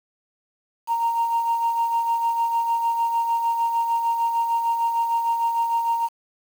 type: tone with tremolo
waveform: sine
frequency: 927 Hz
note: A#5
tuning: 10 cents flat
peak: -16 dBFS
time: 0.87-6.09 s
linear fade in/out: 50 ms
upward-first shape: sine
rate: 6.6 Hz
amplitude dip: 50%
effects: tanh soft clip ceiling -15 dBFS + 7-bit